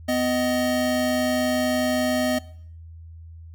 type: tone pair together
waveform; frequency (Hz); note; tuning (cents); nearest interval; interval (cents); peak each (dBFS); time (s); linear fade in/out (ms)
square; 251.1 / 622.3; B3 / D#5; +29 / 0; octave + major third; 1571; -24; 0.08-2.39; 10
effects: noise-tail reverb RT60 0.6 s tail -20 dB re dry + added 82 Hz sine -39 dBFS peak until 3.54 s